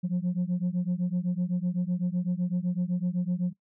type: beating tone pair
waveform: sine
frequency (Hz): 175 / 182.9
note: F3 / F#3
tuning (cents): +4 / -20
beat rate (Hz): 7.9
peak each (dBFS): -26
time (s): 0.03-3.53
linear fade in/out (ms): 20
effects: noise-tail reverb RT60 0.1 s tail -17 dB re dry + tanh soft clip ceiling -22 dBFS